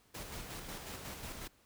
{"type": "noise with tremolo", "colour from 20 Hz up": "pink", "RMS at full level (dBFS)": -44, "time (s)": [0.14, 1.48], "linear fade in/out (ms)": 10, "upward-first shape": "square", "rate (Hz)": 5.5, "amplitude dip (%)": 35, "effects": ["pink hiss -68 dBFS RMS until 1.65 s"]}